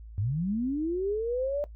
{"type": "linear sweep", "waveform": "sine", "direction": "up", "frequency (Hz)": [90.5, 593], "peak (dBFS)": -26, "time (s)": [0.18, 1.64], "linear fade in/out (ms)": 0, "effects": ["noise-tail reverb RT60 0.1 s tail -17 dB re dry", "added 55 Hz sine -42 dBFS peak until 1.75 s"]}